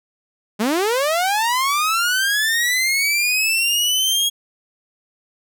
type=linear sweep; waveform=sawtooth; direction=up; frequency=196 to 3308 Hz; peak=-13 dBFS; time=0.59-4.3 s; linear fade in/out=20 ms; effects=none